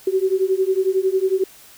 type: beating tone pair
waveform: sine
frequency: 374.4 / 385.4 Hz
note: F#4 / G4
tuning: +20 / -29 cents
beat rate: 11 Hz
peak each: -19 / -19 dBFS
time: 0.07-1.44 s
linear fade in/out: 5 ms
effects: white hiss -46 dBFS RMS until 1.77 s